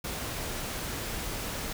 pink noise, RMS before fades -35 dBFS, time 0.04-1.73 s, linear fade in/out 5 ms, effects none

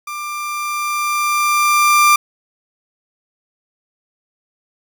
30% pulse tone with level ramp, 1188 Hz, D6, 20 cents sharp, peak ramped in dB -22 to -5 dBFS, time 0.07-2.16 s, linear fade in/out 5 ms, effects none

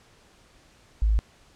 sine tone, 53.6 Hz, A1, 45 cents flat, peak -18 dBFS, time 1.02-1.19 s, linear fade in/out 0 ms, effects pink hiss -57 dBFS RMS until 1.55 s + low-pass 8000 Hz 12 dB/octave

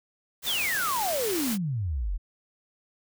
white noise, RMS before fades -32 dBFS, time 0.42-1.58 s, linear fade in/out 50 ms
sine exponential sweep, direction down, 3729 to 38.97 Hz, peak -26 dBFS, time 0.46-2.18 s, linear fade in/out 20 ms
effects none

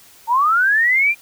sine linear sweep, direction up, 884 to 2422 Hz, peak -12 dBFS, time 0.27-1.15 s, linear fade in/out 50 ms, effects white hiss -47 dBFS RMS until 1.21 s

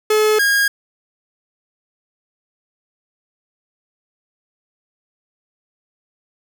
45% pulse tone pair in turn, 428.9 / 1631 Hz, A4 / G#6, -44 / -32 cents, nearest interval octave + major seventh, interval 2312 cents, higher second, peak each -12 / -13 dBFS, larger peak first, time 0.1-0.39 / 0.39-0.68 s, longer neither, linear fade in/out 5 ms, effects none

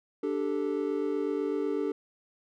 triangle chord, D suspended fourth, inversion none, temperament equal, 293.7 / 392 / 440 Hz, D4 / G4 / A4, 0 / 0 / 0 cents, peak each -30 dBFS, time 0.23-1.92 s, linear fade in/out 5 ms, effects none

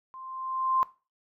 sine tone with level ramp, 1046.5 Hz, C6, in tune, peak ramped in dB -42 to -20 dBFS, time 0.14-0.83 s, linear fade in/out 0 ms, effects noise-tail reverb RT60 0.3 s tail -18 dB re dry

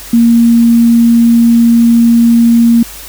sine tone, 233.1 Hz, A#3, in tune, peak -3 dBFS, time 0.13-2.83 s, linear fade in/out 5 ms, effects added 50 Hz sine -34 dBFS peak until 3.08 s + white hiss -29 dBFS RMS until 3.08 s

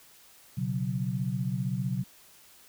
sine chord, B suspended second, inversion none, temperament just, 123.47 / 138.9 / 185.21 Hz, B2 / C#3 / F#3, 0 / +4 / +2 cents, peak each -32 dBFS, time 0.57-2.04 s, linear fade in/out 10 ms, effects white hiss -56 dBFS RMS until 2.68 s

